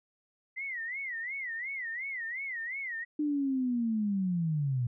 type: tone with vibrato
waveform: sine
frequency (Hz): 2000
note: B6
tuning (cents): +21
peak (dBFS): -34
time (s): 0.56-3.05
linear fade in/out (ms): 20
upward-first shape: sine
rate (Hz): 2.8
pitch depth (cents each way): 180
type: linear sweep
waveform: sine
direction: down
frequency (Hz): 303.3 to 117.7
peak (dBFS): -27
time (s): 3.19-4.87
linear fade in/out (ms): 5
effects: none